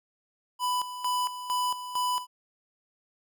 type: tone with tremolo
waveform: square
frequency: 994 Hz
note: B5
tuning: 11 cents sharp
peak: -26 dBFS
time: 0.59-2.27 s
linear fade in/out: 50 ms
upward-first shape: square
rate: 2.2 Hz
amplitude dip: 70%
effects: none